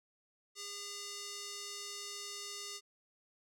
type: tone with band-pass filter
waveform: square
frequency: 405.6 Hz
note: G#4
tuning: 41 cents flat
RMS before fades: -45 dBFS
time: 0.55-2.81 s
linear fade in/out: 50 ms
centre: 5800 Hz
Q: 1.7
effects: none